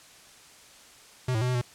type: tone with pitch steps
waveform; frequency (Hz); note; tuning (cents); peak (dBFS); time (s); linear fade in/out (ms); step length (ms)
square; 127.3 / 110.3 / 125.1 / 126.3 / 122.4; C3 / A2 / B2 / B2 / B2; -47 / +5 / +23 / +39 / -15; -25; 1.28-1.615; 5; 67
effects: white hiss -52 dBFS RMS until 1.74 s + low-pass 9000 Hz 12 dB/octave